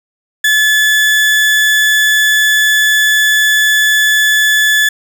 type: tone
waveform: 35% pulse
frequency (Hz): 1724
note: A6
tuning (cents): -36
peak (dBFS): -6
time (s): 0.44-4.89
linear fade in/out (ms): 5
effects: none